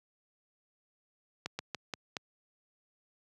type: slowing click train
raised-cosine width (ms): 0.2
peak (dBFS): -18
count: 5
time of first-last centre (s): 1.46-2.168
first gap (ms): 130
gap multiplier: 1.21
effects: high-pass 100 Hz 12 dB/octave

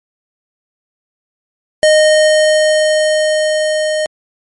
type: tone with level ramp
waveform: square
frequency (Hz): 617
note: D#5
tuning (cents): -15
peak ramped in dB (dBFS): -6 to -14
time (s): 1.83-4.06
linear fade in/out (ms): 0
effects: MP3 48 kbps

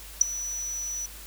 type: tone with ADSR envelope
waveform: sine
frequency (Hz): 5920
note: F#8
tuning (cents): 0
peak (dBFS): -9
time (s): 0.21-1.06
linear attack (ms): 5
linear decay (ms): 7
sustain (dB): -21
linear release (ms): 5
effects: added 50 Hz sine -45 dBFS peak until 1.26 s + white hiss -45 dBFS RMS until 1.26 s

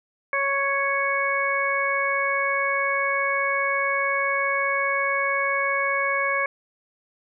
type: harmonic tone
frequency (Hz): 554.4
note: C#5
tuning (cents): 0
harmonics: 1 / 2 / 3 / 4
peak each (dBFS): -28 / -26 / -27 / -25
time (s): 0.33-6.46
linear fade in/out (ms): 2
effects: none

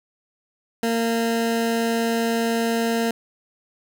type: tone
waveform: 20% pulse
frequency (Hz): 229.8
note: A#3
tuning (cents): -25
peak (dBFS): -15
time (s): 0.83-3.11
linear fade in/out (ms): 2
effects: none

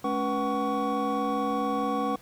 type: tone cluster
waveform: triangle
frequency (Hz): 215.1 / 279.7 / 488.4 / 753 / 1118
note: A3 / C#4 / B4 / F#5 / C#6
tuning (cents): -39 / +16 / -19 / +30 / +14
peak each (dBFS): -31 / -29 / -30 / -30 / -29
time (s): 0.04-2.16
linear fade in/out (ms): 5
effects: pink hiss -54 dBFS RMS until 2.21 s

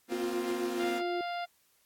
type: chord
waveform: sawtooth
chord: Bb suspended second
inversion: none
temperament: equal with one note detuned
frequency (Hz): 236.7 / 261.6 / 349.2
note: Bb3 / C4 / F4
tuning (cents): +27 / 0 / 0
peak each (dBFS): -35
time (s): 0.08-1.02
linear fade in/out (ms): 50
type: tone with pitch glide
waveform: sine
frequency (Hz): 356.8 to 352.5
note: F4 to F4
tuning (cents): +37 to +16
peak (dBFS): -32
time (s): 0.12-1.21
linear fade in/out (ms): 2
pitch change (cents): -21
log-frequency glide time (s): 0.64-0.81
type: harmonic tone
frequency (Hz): 698.5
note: F5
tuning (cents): 0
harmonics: 1 / 2 / 3 / 4 / 5 / 6 / 7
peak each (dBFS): -34 / -42 / -45 / -48 / -49 / -54 / -52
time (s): 0.79-1.46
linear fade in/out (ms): 20
effects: white hiss -69 dBFS RMS until 1.85 s + AAC 64 kbps

